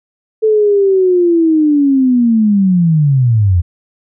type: linear sweep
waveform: sine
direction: down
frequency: 440.9 to 82.41 Hz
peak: -7 dBFS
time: 0.42-3.62 s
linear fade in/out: 20 ms
effects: none